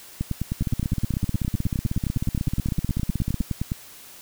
two click trains, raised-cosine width 5 ms, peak -12 / -12 dBFS, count 35 / 46, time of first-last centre 0.21-3.719 / 0.61-3.405 s, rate 9.69 / 16.1 Hz, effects white hiss -45 dBFS RMS until 4.21 s

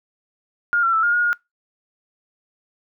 sine tone with pitch steps, 1418 / 1357 / 1319 / 1417 / 1438 / 1428 Hz, F6 / E6 / E6 / F6 / F#6 / F6, +26 / +50 / +1 / +25 / -50 / +38 cents, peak -15 dBFS, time 0.73-1.33 s, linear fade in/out 0 ms, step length 100 ms, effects noise-tail reverb RT60 0.2 s tail -25 dB re dry

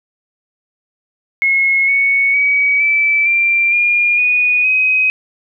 sine tone with pitch steps, 2172 / 2219 / 2267 / 2316 / 2366 / 2417 / 2469 / 2523 Hz, C#7 / C#7 / C#7 / D7 / D7 / D7 / D#7 / D#7, -36 / +1 / +38 / -25 / +12 / +49 / -14 / +23 cents, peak -10 dBFS, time 1.42-5.1 s, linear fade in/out 0 ms, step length 460 ms, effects none

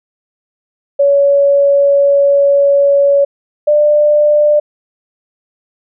sine tone pair in turn, 563 / 595 Hz, C#5 / D5, +27 / +22 cents, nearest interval minor second, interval 95 cents, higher second, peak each -6 dBFS, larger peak neither, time 0.99-3.25 / 3.67-4.6 s, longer first, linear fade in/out 10 ms, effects none

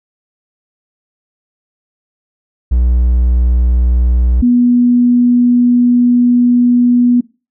triangle / sine tone pair in turn, 60.9 / 243.6 Hz, B1 / B3, -24 / -24 cents, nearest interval 2 octaves, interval 2400 cents, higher second, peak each -6 dBFS, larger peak neither, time 2.71-4.42 / 4.42-7.21 s, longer second, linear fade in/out 10 ms, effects noise-tail reverb RT60 0.3 s tail -21 dB re dry

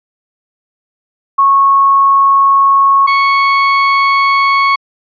sine / 30% pulse tone pair in turn, 1100 / 1105.5 Hz, C#6 / C#6, -14 / -5 cents, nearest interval unison, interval 9 cents, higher second, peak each -5 dBFS, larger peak neither, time 1.38-3.07 / 3.07-4.76 s, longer neither, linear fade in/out 10 ms, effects resampled to 11025 Hz

